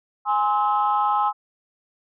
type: chord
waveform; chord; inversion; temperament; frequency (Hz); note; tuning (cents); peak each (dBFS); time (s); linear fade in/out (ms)
sine; Ab augmented; none; equal with one note detuned; 830.6 / 1046.5 / 1289.9; Ab5 / C6 / E6; 0 / 0 / -38; -20 / -23 / -23; 0.25-1.33; 50
effects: tanh soft clip ceiling -10 dBFS